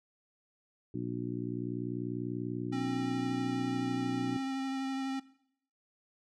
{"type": "harmonic tone", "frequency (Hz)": 60.2, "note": "B1", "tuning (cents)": -44, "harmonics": [2, 3, 4, 5, 6], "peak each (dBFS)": [-40, -40, -41, -38, -42], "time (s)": [0.94, 4.37], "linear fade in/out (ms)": 5}
{"type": "tone with vibrato", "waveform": "square", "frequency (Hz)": 267.3, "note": "C4", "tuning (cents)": 37, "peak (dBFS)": -34, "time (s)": [2.72, 5.2], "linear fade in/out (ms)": 10, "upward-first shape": "triangle", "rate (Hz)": 12, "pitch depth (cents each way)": 17}
{"effects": ["noise-tail reverb RT60 0.7 s tail -19 dB re dry", "low-pass 6000 Hz 12 dB/octave"]}